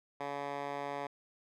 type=tone with band-pass filter; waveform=10% pulse; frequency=142 Hz; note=C#3; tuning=42 cents sharp; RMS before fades=-39 dBFS; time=0.2-1.07 s; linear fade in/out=5 ms; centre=1000 Hz; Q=0.97; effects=none